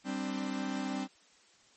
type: chord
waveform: 45% pulse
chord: G suspended fourth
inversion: none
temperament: equal with one note detuned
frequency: 196 / 261.6 / 296.9 Hz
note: G3 / C4 / D4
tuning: 0 / 0 / +19 cents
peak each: -38 / -36 / -40 dBFS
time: 0.04-1.08 s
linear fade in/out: 50 ms
effects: white hiss -63 dBFS RMS until 1.76 s + MP3 32 kbps